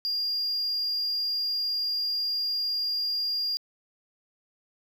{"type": "tone", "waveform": "triangle", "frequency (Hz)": 4813, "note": "D8", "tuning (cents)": 42, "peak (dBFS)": -24, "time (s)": [0.05, 3.57], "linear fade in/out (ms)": 0, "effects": ["tanh soft clip ceiling -20 dBFS", "10-bit"]}